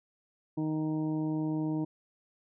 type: harmonic tone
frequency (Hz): 155.56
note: D#3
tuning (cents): 0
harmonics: 1 / 2 / 3 / 4 / 5 / 6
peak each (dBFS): -34 / -30 / -46 / -46 / -50 / -47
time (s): 0.57-1.85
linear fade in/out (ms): 10
effects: none